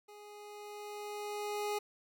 25% pulse tone with level ramp, 415.3 Hz, G#4, in tune, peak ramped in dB -48 to -29 dBFS, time 0.08-1.79 s, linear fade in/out 10 ms, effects none

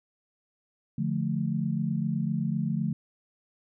sine chord, D minor, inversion none, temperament equal with one note detuned, 146.83 / 174.61 / 218.7 Hz, D3 / F3 / A3, 0 / 0 / -10 cents, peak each -30 dBFS, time 0.98-2.93 s, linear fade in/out 5 ms, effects none

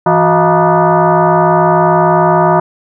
sine tone with frequency modulation, 165.9 Hz, E3, 11 cents sharp, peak -6 dBFS, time 0.06-2.6 s, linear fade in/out 5 ms, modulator 265 Hz, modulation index 3.9, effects none

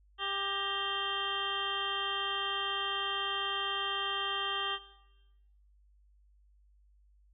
harmonic tone with a mistuned harmonic, 395.5 Hz, G4, 15 cents sharp, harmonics 1 / 2 / 3 / 4 / 5 / 7 / 8 / 9, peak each -45 / -42 / -37 / -43 / -43 / -42 / -35 / -46 dBFS, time 0.18-4.79 s, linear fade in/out 50 ms, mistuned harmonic 5, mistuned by -74 cents, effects noise-tail reverb RT60 1.0 s tail -17 dB re dry + added 50 Hz sine -61 dBFS peak until 7.33 s

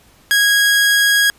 sawtooth tone, 1648 Hz, G#6, 14 cents flat, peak -7 dBFS, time 0.31-1.3 s, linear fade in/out 0 ms, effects pink hiss -50 dBFS RMS until 1.38 s + resampled to 32000 Hz

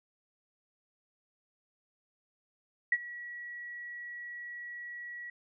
sine tone with ADSR envelope, 1927 Hz, B6, 43 cents flat, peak -21 dBFS, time 2.92-5.3 s, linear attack 4 ms, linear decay 45 ms, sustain -19 dB, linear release 4 ms, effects none

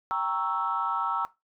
sine chord, G diminished seventh, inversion none, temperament equal, 784 / 932.3 / 1108.7 / 1318.5 Hz, G5 / Bb5 / Db6 / Fb6, 0 / 0 / 0 / 0 cents, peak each -34 / -30 / -33 / -28 dBFS, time 0.11-1.25 s, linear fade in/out 0 ms, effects noise-tail reverb RT60 0.2 s tail -18 dB re dry + tanh soft clip ceiling -16 dBFS

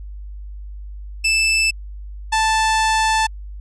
sawtooth tone pair in turn, 2637 / 880 Hz, E7 / A5, 0 / 0 cents, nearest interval octave + perfect fifth, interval 1900 cents, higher first, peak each -11 dBFS, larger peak neither, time 1.24-1.71 / 2.32-3.27 s, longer second, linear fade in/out 10 ms, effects added 50 Hz sine -30 dBFS peak until 3.6 s + resampled to 22050 Hz

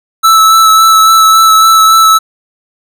square tone with vibrato, 1312 Hz, E6, 9 cents flat, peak -3 dBFS, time 0.23-2.19 s, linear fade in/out 20 ms, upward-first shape sine, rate 3.6 Hz, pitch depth 13 cents each way, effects none

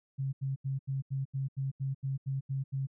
sine tone bursts, 135.3 Hz, C#3, 42 cents flat, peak -30 dBFS, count 12, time 0.18-2.871 s, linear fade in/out 20 ms, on 150 ms, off 81 ms, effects none

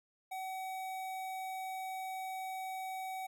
square tone with notch filter, 756 Hz, F#5, 37 cents sharp, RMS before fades -41 dBFS, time 0.31-3.27 s, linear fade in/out 10 ms, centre 5000 Hz, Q 1.4, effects none

